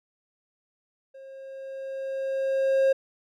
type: tone with level ramp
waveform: triangle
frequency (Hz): 537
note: C5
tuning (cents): +45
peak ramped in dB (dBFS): -41 to -15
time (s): 1.14-2.93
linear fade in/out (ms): 10
effects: none